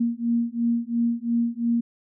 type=beating tone pair; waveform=sine; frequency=233.1 / 236 Hz; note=A#3 / A#3; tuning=0 / +22 cents; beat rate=2.9 Hz; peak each=-24 dBFS; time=0-1.81 s; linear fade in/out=10 ms; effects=none